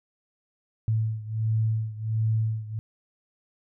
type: beating tone pair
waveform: sine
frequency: 110 / 111.4 Hz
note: A2 / A2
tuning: 0 / +22 cents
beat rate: 1.4 Hz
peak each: -25 / -28 dBFS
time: 0.88-2.79 s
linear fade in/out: 0 ms
effects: none